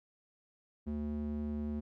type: tone with band-pass filter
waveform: square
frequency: 74.1 Hz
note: D2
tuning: 16 cents sharp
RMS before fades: -37 dBFS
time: 0.86-1.81 s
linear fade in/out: 20 ms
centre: 210 Hz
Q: 1.9
effects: none